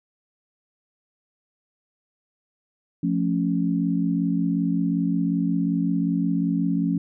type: chord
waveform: sine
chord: F augmented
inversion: none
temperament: equal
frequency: 174.61 / 220 / 277.2 Hz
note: F3 / A3 / C#4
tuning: 0 / 0 / 0 cents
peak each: -23 / -27 / -24 dBFS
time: 3.03-6.98 s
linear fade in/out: 5 ms
effects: none